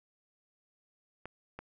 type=clicks; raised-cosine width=0.5 ms; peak=-27 dBFS; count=2; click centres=1.256 / 1.59 s; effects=none